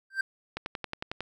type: tone with exponential growth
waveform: triangle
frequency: 1568 Hz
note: G6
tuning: in tune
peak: -20 dBFS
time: 0.1-0.21 s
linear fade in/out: 5 ms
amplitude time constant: 23 ms
type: click train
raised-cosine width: 0.3 ms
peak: -17 dBFS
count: 8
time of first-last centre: 0.57-1.206 s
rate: 11 Hz
effects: none